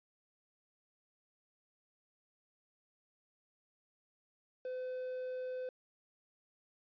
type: tone with quantisation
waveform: triangle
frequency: 509 Hz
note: C5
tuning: 48 cents flat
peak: -36 dBFS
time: 4.65-5.69 s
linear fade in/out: 2 ms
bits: 10
effects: resampled to 11025 Hz